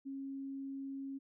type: tone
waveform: sine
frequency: 272.4 Hz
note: C#4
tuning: 30 cents flat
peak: -40 dBFS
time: 0.05-1.19 s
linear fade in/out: 20 ms
effects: none